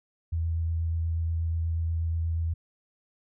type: tone with vibrato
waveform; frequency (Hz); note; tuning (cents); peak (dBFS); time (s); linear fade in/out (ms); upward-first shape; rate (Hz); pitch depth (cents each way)
sine; 82.41; E2; 0; -25; 0.32-2.54; 10; sine; 8.3; 13
effects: none